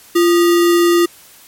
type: tone with sample-and-hold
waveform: sine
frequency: 344.7 Hz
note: F4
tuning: 23 cents flat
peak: -8 dBFS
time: 0.15-1.06 s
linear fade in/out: 10 ms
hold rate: 1575 Hz
effects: white hiss -43 dBFS RMS until 1.47 s + MP3 64 kbps